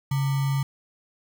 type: tone with sample-and-hold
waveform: sine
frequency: 137.8 Hz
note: C#3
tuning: 10 cents flat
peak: -21 dBFS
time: 0.11-0.63 s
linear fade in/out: 5 ms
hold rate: 1050 Hz
effects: none